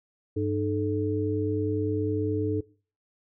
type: tone cluster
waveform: sine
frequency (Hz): 99.6 / 304.2 / 433.9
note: G2 / D#4 / A4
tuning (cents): +28 / -39 / -24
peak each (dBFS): -29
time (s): 0.36-2.61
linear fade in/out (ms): 10
effects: noise-tail reverb RT60 0.4 s tail -21 dB re dry